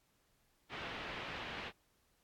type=low-pass noise; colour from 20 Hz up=white; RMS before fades=-45 dBFS; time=0.69-1.72 s; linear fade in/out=50 ms; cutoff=3000 Hz; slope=24 dB/octave; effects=pink hiss -75 dBFS RMS until 2.23 s + AAC 64 kbps